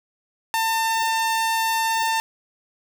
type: tone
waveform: sawtooth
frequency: 899 Hz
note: A5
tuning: 37 cents sharp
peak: -16 dBFS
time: 0.54-2.2 s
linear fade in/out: 0 ms
effects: 9-bit